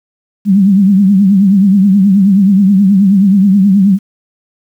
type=tone with vibrato; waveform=sine; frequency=196 Hz; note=G3; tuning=in tune; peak=-4 dBFS; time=0.45-3.99 s; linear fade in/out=50 ms; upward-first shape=triangle; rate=9.4 Hz; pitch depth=120 cents each way; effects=7-bit